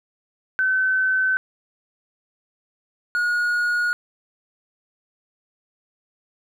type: tone pair in turn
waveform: sine / triangle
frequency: 1525 / 1444.3 Hz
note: G6 / F#6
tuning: -48 / -42 cents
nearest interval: minor second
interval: 94 cents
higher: first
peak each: -17 dBFS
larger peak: neither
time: 0.59-1.37 / 3.15-3.93 s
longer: neither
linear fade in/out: 0 ms
effects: none